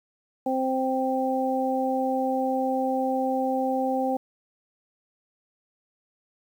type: harmonic tone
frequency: 261.7 Hz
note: C4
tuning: in tune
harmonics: 1 / 2 / 3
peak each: -27 / -27 / -27 dBFS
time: 0.46-4.17 s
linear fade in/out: 5 ms
effects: 9-bit